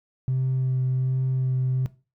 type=tone with vibrato; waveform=triangle; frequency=129.8 Hz; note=C3; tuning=13 cents flat; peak=-17 dBFS; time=0.28-1.86 s; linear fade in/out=0 ms; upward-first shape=sine; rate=1.3 Hz; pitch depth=12 cents each way; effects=noise-tail reverb RT60 0.3 s tail -19 dB re dry + tanh soft clip ceiling -19 dBFS